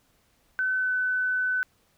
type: tone with pitch glide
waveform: sine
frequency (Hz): 1518 to 1506.6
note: F#6 to F#6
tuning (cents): +44 to +31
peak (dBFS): -23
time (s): 0.59-1.63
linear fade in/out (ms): 0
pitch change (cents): -13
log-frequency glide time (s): 0.77-0.92
effects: pink hiss -66 dBFS RMS until 1.97 s